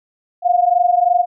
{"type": "tone pair together", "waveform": "sine", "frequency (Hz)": [698.5, 721.5], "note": ["F5", "F#5"], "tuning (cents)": [0, -44], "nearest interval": "minor second", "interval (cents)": 56, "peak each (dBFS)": -14, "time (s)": [0.42, 1.26], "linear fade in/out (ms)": 50, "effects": []}